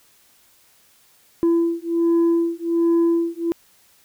sine beating tone pair, 335.8 / 337.1 Hz, E4 / E4, +32 / +39 cents, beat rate 1.3 Hz, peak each -17 dBFS, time 1.43-3.52 s, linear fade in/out 0 ms, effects tanh soft clip ceiling -13 dBFS + white hiss -56 dBFS RMS until 4.04 s

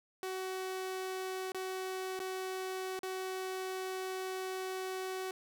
sawtooth tone with dropouts, 375.5 Hz, F#4, 26 cents sharp, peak -33 dBFS, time 0.23-5.31 s, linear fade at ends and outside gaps 1 ms, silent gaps 1.52-1.546 / 2.192-2.201 / 2.991-3.032 s, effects none

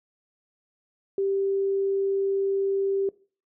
sine tone, 392 Hz, G4, in tune, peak -22 dBFS, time 1.18-3.09 s, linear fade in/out 2 ms, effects noise-tail reverb RT60 0.4 s tail -21 dB re dry

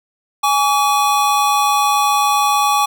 square tone pair together, 829.6 / 1140 Hz, G#5 / C#6, -2 / +48 cents, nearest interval tritone, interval 550 cents, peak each -16 dBFS, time 0.43-2.86 s, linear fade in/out 10 ms, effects none

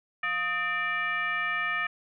sine tone with frequency modulation, 1800 Hz, A6, 39 cents sharp, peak -26 dBFS, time 0.23-1.87 s, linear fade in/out 5 ms, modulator 548 Hz, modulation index 1.2, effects none

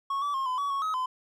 triangle tone with pitch steps, 1102 / 1152 / 1071 / 1014 / 1133 / 1106 / 1272 / 1021 Hz, C#6 / D6 / C6 / B5 / C#6 / C#6 / D#6 / C6, -11 / -34 / +40 / +45 / +37 / -4 / +38 / -43 cents, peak -25 dBFS, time 0.1-1.06 s, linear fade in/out 5 ms, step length 120 ms, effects none

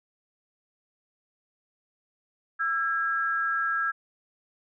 sine tone pair together, 1338.6 / 1636 Hz, E6 / G#6, +26 / -26 cents, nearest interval minor third, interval 348 cents, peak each -27 dBFS, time 2.59-3.92 s, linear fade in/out 20 ms, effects none

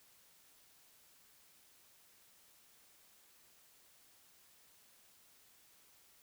silence, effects white hiss -66 dBFS RMS until 6.22 s

